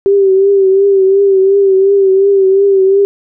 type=tone with vibrato; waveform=sine; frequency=390 Hz; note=G4; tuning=9 cents flat; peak=-5 dBFS; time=0.06-3.05 s; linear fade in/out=0 ms; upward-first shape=triangle; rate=2.8 Hz; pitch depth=56 cents each way; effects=none